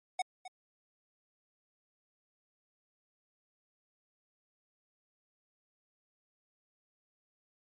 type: tone with echo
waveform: square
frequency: 740 Hz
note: F#5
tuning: in tune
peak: -30 dBFS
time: 0.19-0.22 s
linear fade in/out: 5 ms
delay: 260 ms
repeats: 1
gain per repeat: -14 dB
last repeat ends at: 0.48 s
effects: MP3 48 kbps